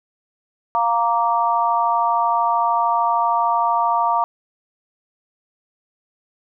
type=chord; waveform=sine; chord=Bb major; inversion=second; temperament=just; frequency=699.2 / 932.3 / 1165.4 Hz; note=F5 / Bb5 / D6; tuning=+2 / 0 / -14 cents; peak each=-21 / -18 / -21 dBFS; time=0.75-4.24 s; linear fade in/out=0 ms; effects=none